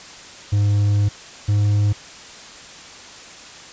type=tone pair in turn; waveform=triangle; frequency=102.4 / 103.17 Hz; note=G#2 / G#2; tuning=-24 / -11 cents; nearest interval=unison; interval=13 cents; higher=second; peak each=-12 / -12 dBFS; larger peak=neither; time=0.52-1.09 / 1.48-1.93 s; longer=first; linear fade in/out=10 ms; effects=white hiss -39 dBFS RMS until 3.72 s + resampled to 16000 Hz